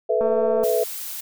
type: chord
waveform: sine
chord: A suspended second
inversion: none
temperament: equal with one note detuned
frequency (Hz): 433.2 / 493.9 / 659.3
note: A4 / B4 / E5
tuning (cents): -27 / 0 / 0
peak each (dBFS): -22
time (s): 0.09-0.84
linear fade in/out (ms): 10
type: click train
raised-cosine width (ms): 1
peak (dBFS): -18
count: 97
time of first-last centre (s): 0.21-0.637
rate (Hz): 225
type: noise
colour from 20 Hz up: blue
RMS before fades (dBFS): -32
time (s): 0.63-1.21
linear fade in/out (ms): 10
effects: none